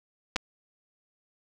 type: clicks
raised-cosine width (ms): 0.2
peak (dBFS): -10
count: 2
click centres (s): 0.36 / 0.364
effects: none